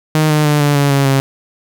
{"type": "tone with pitch steps", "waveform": "sawtooth", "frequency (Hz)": [155.1, 151.73, 148.44, 145.22, 142.06, 138.98, 135.96], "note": ["D#3", "D#3", "D3", "D3", "C#3", "C#3", "C#3"], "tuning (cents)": [-5, -43, 19, -19, 43, 5, -33], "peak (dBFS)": -6, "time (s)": [0.15, 1.2], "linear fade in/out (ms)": 0, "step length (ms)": 150, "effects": []}